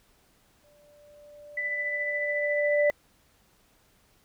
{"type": "tone with exponential growth", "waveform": "sine", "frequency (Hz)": 588, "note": "D5", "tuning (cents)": 2, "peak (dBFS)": -19, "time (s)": [0.64, 2.9], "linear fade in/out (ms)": 0, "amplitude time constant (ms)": 490}
{"type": "tone with tremolo", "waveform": "sine", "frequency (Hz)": 1990, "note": "B6", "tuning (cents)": 13, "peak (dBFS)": -26, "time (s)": [1.57, 2.91], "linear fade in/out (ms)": 5, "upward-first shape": "triangle", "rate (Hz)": 14, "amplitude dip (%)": 40}
{"effects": ["pink hiss -64 dBFS RMS until 4.24 s"]}